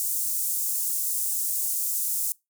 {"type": "high-pass noise", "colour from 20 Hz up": "pink", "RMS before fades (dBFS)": -27, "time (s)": [0, 2.32], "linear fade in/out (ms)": 0, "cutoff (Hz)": 7900, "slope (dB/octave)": 24, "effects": ["noise-tail reverb RT60 0.2 s tail -23 dB re dry"]}